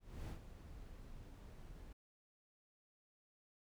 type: noise with ADSR envelope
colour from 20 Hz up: brown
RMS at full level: -44 dBFS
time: 0-1.93 s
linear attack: 290 ms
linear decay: 93 ms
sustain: -10 dB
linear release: 5 ms
effects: none